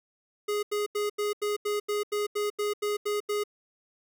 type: tone bursts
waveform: square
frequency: 415.3 Hz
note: G#4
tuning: in tune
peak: -27 dBFS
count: 13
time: 0.48-3.438 s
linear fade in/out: 10 ms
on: 150 ms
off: 84 ms
effects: none